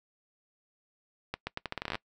accelerating click train, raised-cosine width 0.3 ms, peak -17 dBFS, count 14, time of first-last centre 1.34-1.954 s, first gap 130 ms, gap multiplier 0.8, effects noise-tail reverb RT60 0.1 s tail -22 dB re dry

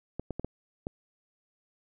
clicks, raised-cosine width 2 ms, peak -20 dBFS, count 5, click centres 0.196 / 0.307 / 0.396 / 0.446 / 0.869 s, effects none

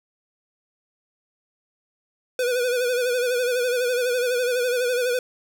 square tone with vibrato, 493.9 Hz, B4, in tune, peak -21 dBFS, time 2.39-5.19 s, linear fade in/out 2 ms, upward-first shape sine, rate 12 Hz, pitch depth 59 cents each way, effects none

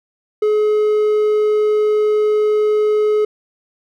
triangle tone with hard clipping, 424.5 Hz, G#4, 38 cents sharp, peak -13 dBFS, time 0.42-3.25 s, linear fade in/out 5 ms, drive 6 dB, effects none

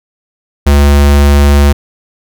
square tone, 71.4 Hz, D2, 48 cents flat, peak -4 dBFS, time 0.66-1.73 s, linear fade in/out 10 ms, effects none

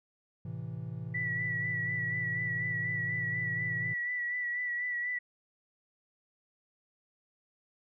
triangle chord, A minor, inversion none, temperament equal, 110 / 130.81 / 164.81 Hz, A2 / C3 / E3, 0 / 0 / 0 cents, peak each -39 dBFS, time 0.45-3.94 s, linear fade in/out 5 ms
sine tone with vibrato, 1954 Hz, B6, 19 cents flat, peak -31 dBFS, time 1.14-5.19 s, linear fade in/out 10 ms, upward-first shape sine, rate 4.1 Hz, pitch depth 31 cents each way
effects none

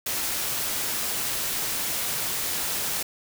white noise, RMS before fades -28 dBFS, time 0.06-3.03 s, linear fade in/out 5 ms, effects none

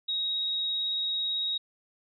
sine tone with vibrato, 3787 Hz, A#7, 27 cents sharp, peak -27 dBFS, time 0.08-1.58 s, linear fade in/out 10 ms, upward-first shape sine, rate 18 Hz, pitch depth 8 cents each way, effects none

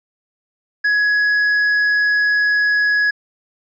sine tone with tanh clipping, 1677 Hz, G#6, 16 cents sharp, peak -14 dBFS, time 0.84-3.11 s, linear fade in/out 10 ms, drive 5 dB, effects resampled to 16000 Hz

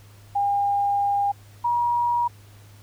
sine tone pair in turn, 806 / 956.1 Hz, G5 / A#5, +48 / +44 cents, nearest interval minor third, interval 296 cents, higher second, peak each -19 dBFS, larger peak neither, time 0.35-1.32 / 1.64-2.28 s, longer first, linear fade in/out 10 ms, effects added 102 Hz sine -46 dBFS peak until 2.82 s + pink hiss -54 dBFS RMS until 2.82 s

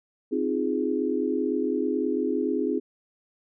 sine chord, F minor seventh, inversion second, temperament equal, 261.6 / 311.1 / 349.2 / 415.3 Hz, C4 / Eb4 / F4 / Ab4, 0 / 0 / 0 / 0 cents, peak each -28 / -29 / -30 / -28 dBFS, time 0.31-2.8 s, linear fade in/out 20 ms, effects none

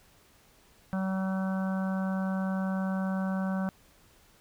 harmonic tone, 190 Hz, F#3, 46 cents sharp, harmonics 1 / 3 / 4 / 5 / 6 / 7 / 8, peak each -28 / -39 / -42 / -45 / -45 / -46 / -43 dBFS, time 0.93-3.69 s, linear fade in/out 0 ms, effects pink hiss -61 dBFS RMS until 4.4 s

